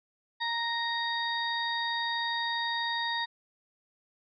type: harmonic tone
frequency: 932.3 Hz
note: A#5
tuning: in tune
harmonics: 1 / 2 / 4 / 5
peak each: -33 / -33 / -34 / -41 dBFS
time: 0.4-3.26 s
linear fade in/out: 20 ms
effects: none